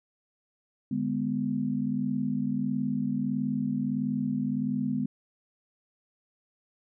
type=chord; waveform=sine; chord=G# diminished; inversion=second; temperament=just; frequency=149.51 / 207.7 / 249.2 Hz; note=D3 / G#3 / B3; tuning=+31 / 0 / +16 cents; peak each=-34 / -30 / -29 dBFS; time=0.91-5.06 s; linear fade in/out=5 ms; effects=none